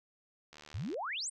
click train, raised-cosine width 0.2 ms, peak -34 dBFS, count 32, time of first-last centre 0.53-0.942 s, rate 75.2 Hz
sine exponential sweep, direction up, 77.78 to 9380 Hz, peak -35 dBFS, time 0.74-1.3 s, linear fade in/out 10 ms
effects none

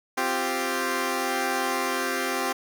10% pulse chord, C suspended fourth, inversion none, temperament equal, 261.6 / 349.2 / 392 Hz, C4 / F4 / G4, 0 / 0 / 0 cents, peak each -21 / -22 / -20 dBFS, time 0.17-2.53 s, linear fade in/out 10 ms, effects none

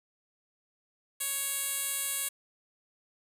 10% pulse tone with band-pass filter, 554.4 Hz, C#5, in tune, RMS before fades -33 dBFS, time 1.2-2.29 s, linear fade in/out 10 ms, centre 11000 Hz, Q 2.2, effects 9-bit

